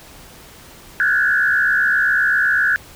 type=tone with frequency modulation; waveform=sine; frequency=1581 Hz; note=G6; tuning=14 cents sharp; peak=-13 dBFS; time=1-2.76 s; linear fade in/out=0 ms; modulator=67.7 Hz; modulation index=2; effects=pink hiss -42 dBFS RMS until 2.95 s